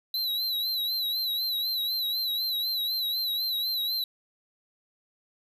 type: tone with vibrato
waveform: square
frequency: 3985 Hz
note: B7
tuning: 15 cents sharp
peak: -27 dBFS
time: 0.14-4.04 s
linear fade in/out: 2 ms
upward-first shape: sine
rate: 4 Hz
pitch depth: 75 cents each way
effects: none